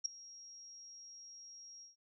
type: tone with ADSR envelope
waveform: sine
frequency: 5610 Hz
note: F8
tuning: 7 cents sharp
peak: -29 dBFS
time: 0.04-1.96 s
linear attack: 17 ms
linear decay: 4 ms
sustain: -22 dB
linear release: 140 ms
effects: none